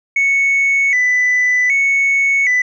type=tone with vibrato; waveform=sine; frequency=2100 Hz; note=C7; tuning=6 cents sharp; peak=-9 dBFS; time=0.16-2.62 s; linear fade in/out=5 ms; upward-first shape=square; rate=0.65 Hz; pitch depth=91 cents each way; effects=tanh soft clip ceiling -9 dBFS